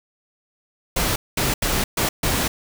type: noise bursts at uneven times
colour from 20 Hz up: pink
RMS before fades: -21 dBFS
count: 5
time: 0.96-1.16 / 1.37-1.54 / 1.62-1.84 / 1.97-2.09 / 2.23-2.48 s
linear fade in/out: 5 ms
effects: none